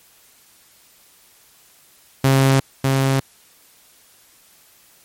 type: tone with echo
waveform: sawtooth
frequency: 134.8 Hz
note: C#3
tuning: 48 cents flat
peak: -8 dBFS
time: 2.24-2.6 s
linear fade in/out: 5 ms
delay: 600 ms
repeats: 1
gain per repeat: -3 dB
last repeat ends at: 3.2 s
effects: white hiss -52 dBFS RMS until 5.04 s + MP3 64 kbps